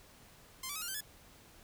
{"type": "tone with pitch steps", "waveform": "5% pulse", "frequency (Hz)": [1046.5, 1154.5, 1273.6, 1405, 1550, 1709.9], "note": ["C6", "D6", "D#6", "F6", "G6", "A6"], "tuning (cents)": [0, -30, 40, 10, -20, -50], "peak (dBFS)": -27, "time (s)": [0.63, 1.008], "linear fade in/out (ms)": 5, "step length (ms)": 63, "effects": ["pink hiss -59 dBFS RMS until 1.63 s"]}